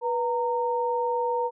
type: tone pair together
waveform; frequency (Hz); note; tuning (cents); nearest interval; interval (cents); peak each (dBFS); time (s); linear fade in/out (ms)
sine; 488.4 / 922; B4 / A#5; -19 / -19; major seventh; 1100; -26; 0.01-1.51; 50
effects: none